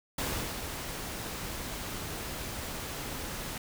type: noise with ADSR envelope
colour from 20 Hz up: pink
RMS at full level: -32 dBFS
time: 0.18-3.58 s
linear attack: 5 ms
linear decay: 380 ms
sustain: -6 dB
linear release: 3 ms
effects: none